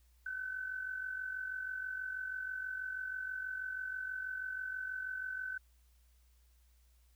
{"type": "tone with amplitude modulation", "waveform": "sine", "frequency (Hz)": 1519, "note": "F#6", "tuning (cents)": 45, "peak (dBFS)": -35, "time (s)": [0.26, 5.58], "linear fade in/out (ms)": 5, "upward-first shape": "sine", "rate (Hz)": 46.2, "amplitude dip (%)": 60, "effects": ["added 60 Hz sine -64 dBFS peak until 7.15 s", "white hiss -75 dBFS RMS until 7.15 s"]}